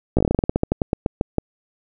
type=slowing click train; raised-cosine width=2 ms; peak=-4 dBFS; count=19; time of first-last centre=0.17-1.383 s; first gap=16 ms; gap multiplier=1.15; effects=none